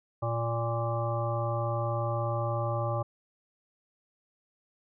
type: harmonic tone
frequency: 116.54 Hz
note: A#2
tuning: in tune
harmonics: 1 / 3 / 5 / 7 / 9 / 10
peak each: -30 / -40 / -33 / -37 / -41 / -37 dBFS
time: 0.22-3.03 s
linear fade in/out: 10 ms
effects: none